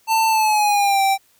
square tone with pitch glide, 891 to 780.2 Hz, A5 to G5, +22 to -8 cents, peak -15 dBFS, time 0.07-1.18 s, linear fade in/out 50 ms, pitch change -230 cents, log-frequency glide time 0.28-1.02 s, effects white hiss -58 dBFS RMS until 1.39 s

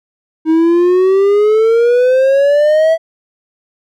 triangle exponential sweep, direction up, 315.1 to 659.3 Hz, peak -5 dBFS, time 0.45-2.98 s, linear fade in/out 50 ms, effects none

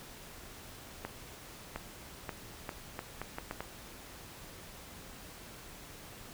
accelerating click train, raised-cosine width 0.5 ms, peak -22 dBFS, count 9, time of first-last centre 1.05-3.606 s, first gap 710 ms, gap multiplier 0.75, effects pink hiss -50 dBFS RMS until 6.33 s

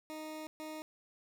20% pulse tone bursts at uneven times, 310.7 Hz, D#4, 2 cents flat, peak -37 dBFS, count 2, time 0.1-0.47 / 0.6-0.82 s, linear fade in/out 0 ms, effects none

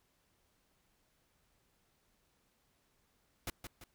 pink noise with echo, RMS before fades -39 dBFS, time 3.47-3.5 s, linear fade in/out 2 ms, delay 170 ms, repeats 2, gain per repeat -7 dB, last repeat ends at 3.84 s, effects pink hiss -75 dBFS RMS until 3.94 s

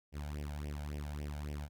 sawtooth tone with flanger, 73.5 Hz, D2, 2 cents sharp, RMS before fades -41 dBFS, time 0.12-1.69 s, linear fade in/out 50 ms, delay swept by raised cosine 0.36 to 1.36 ms, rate 3.6 Hz, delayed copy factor +0.85, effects none

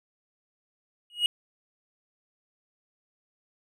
triangle tone with exponential growth, 2889 Hz, F#7, 42 cents flat, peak -15 dBFS, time 1.1-1.26 s, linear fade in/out 1 ms, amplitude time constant 33 ms, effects none

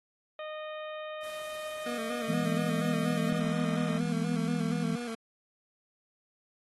harmonic tone, 616 Hz, D#5, 17 cents flat, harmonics 1 / 2 / 3 / 4 / 5 / 6, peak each -38 / -44 / -48 / -50 / -52 / -54 dBFS, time 0.39-3.98 s, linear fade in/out 2 ms
white noise, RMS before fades -49 dBFS, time 1.23-3.31 s, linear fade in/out 5 ms
25% pulse tone with vibrato, 233.1 Hz, A#3, in tune, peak -31 dBFS, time 1.86-5.15 s, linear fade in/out 5 ms, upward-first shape square, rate 4.2 Hz, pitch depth 53 cents each way
sine chord, E major, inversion none, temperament just, 164.81 / 206 / 247.2 Hz, E3 / G#3 / B3, 0 / -14 / +2 cents, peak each -31 / -34 / -34 dBFS, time 2.28-4.96 s, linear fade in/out 10 ms
effects AAC 32 kbps

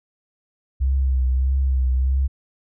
sine tone with vibrato, 65.41 Hz, C2, in tune, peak -16 dBFS, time 0.8-2.28 s, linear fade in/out 20 ms, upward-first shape triangle, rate 1.6 Hz, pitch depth 54 cents each way, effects none

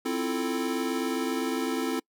square chord, F major seventh, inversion second, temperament equal, 261.6 / 329.6 / 349.2 / 440 Hz, C4 / E4 / F4 / A4, 0 / 0 / 0 / 0 cents, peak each -31 / -33 / -37 / -34 dBFS, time 0.05-2 s, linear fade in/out 10 ms, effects noise-tail reverb RT60 0.1 s tail -26 dB re dry

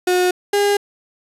35% pulse tone pair in turn, 362.1 / 406.4 Hz, F#4 / G#4, -37 / -38 cents, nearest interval major second, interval 199 cents, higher second, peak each -12 dBFS, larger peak neither, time 0.07-0.31 / 0.53-0.77 s, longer neither, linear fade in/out 5 ms, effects resampled to 32000 Hz

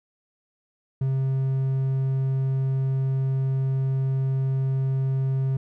triangle tone, 133.5 Hz, C3, 35 cents sharp, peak -19 dBFS, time 1.01-5.57 s, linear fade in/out 5 ms, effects none

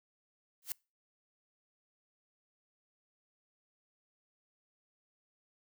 blue noise with exponential growth, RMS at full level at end -32 dBFS, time 0.62-0.72 s, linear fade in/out 2 ms, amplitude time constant 20 ms, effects noise-tail reverb RT60 0.3 s tail -26 dB re dry

